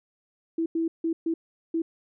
sine tone bursts at uneven times, 328.6 Hz, E4, 5 cents flat, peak -23 dBFS, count 5, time 0.58-0.66 / 0.75-0.88 / 1.04-1.13 / 1.26-1.34 / 1.74-1.82 s, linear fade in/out 5 ms, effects none

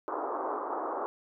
white band-pass noise, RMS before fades -34 dBFS, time 0.08-1.06 s, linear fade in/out 0 ms, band 300 to 1200 Hz, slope 48 dB/octave, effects none

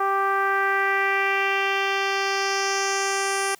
10% pulse tone with low-pass filter sweep, 392 Hz, G4, in tune, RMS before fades -23 dBFS, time 0-3.55 s, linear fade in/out 5 ms, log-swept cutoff 1100 to 9800 Hz, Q 2.3, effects white hiss -54 dBFS RMS until 3.59 s

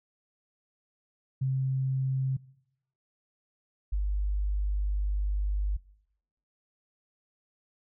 sine tone pair in turn, 132.5 / 50.03 Hz, C3 / G1, +22 / +36 cents, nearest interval octave + perfect fourth, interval 1686 cents, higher first, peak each -25 dBFS, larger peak neither, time 1.41-2.37 / 3.92-5.77 s, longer second, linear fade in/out 10 ms, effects noise-tail reverb RT60 0.8 s tail -22 dB re dry

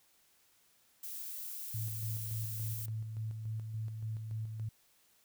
violet noise, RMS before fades -43 dBFS, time 1.03-2.86 s, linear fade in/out 5 ms
sine tone with tremolo, 110 Hz, A2, in tune, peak -35 dBFS, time 1.74-4.69 s, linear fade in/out 5 ms, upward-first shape square, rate 3.5 Hz, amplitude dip 40%
effects white hiss -69 dBFS RMS until 5.24 s

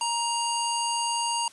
harmonic tone with a mistuned harmonic, 938 Hz, A#5, 11 cents sharp, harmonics 1 / 3 / 5 / 7 / 9 / 10, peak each -27 / -32 / -34 / -35 / -37 / -37 dBFS, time 0.01-1.48 s, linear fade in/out 2 ms, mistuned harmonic 9, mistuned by -45 cents, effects white hiss -52 dBFS RMS until 1.52 s + resampled to 24000 Hz

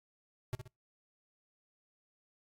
square tone with echo, 125.4 Hz, B2, 27 cents sharp, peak -34 dBFS, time 0.53-0.55 s, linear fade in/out 0 ms, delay 63 ms, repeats 2, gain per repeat -8 dB, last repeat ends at 0.676 s, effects noise-tail reverb RT60 0.2 s tail -24 dB re dry + AAC 64 kbps

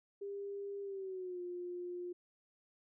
sine tone with pitch glide, 400.5 to 354.7 Hz, G4 to F4, +37 to +27 cents, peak -40 dBFS, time 0.21-2.13 s, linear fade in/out 10 ms, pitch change -210 cents, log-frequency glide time 0.82-1.41 s, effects none

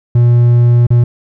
triangle tone with dropouts, 120 Hz, B2, 49 cents flat, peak -3 dBFS, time 0.15-1.04 s, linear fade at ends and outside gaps 5 ms, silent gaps 0.868-0.904 s, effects none

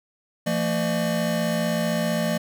square tone cluster, 170.2 / 225.7 / 603 Hz, F3 / A3 / D5, -44 / +44 / +46 cents, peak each -27 dBFS, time 0.46-2.38 s, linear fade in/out 10 ms, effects none

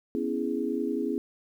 sine chord, C# minor seventh, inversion third, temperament equal, 246.9 / 277.2 / 329.6 / 415.3 Hz, B3 / C#4 / E4 / G#4, 0 / 0 / 0 / 0 cents, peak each -32 dBFS, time 0.15-1.18 s, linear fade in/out 0 ms, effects 10-bit

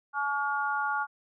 harmonic tone, 284 Hz, C#4, 42 cents sharp, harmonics 3 / 4 / 5, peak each -31 / -33 / -30 dBFS, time 0.13-1.07 s, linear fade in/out 50 ms, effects none

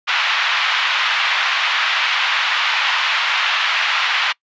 white band-pass noise, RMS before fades -18 dBFS, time 0.07-4.33 s, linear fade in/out 20 ms, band 940 to 3300 Hz, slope 24 dB/octave, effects noise-tail reverb RT60 0.1 s tail -25 dB re dry + resampled to 16000 Hz

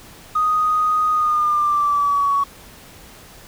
triangle tone with pitch glide, 1244.5 to 1121.6 Hz, D#6 to C#6, 0 to +20 cents, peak -11 dBFS, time 0.35-2.44 s, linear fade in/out 10 ms, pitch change -180 cents, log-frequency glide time 1.11-2.32 s, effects tanh soft clip ceiling -13 dBFS + pink hiss -43 dBFS RMS until 3.47 s

